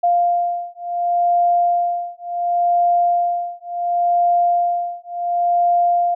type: beating tone pair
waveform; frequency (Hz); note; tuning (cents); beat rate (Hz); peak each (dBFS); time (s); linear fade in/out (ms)
sine; 698.5 / 699.2; F5 / F5; 0 / +2; 0.7; -18; 0.03-6.15; 10
effects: none